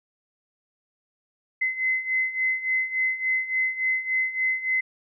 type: beating tone pair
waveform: sine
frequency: 2045 / 2048.5 Hz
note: C7 / C7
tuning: -40 / -37 cents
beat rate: 3.5 Hz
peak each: -28 / -24 dBFS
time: 1.61-4.81 s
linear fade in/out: 10 ms
effects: none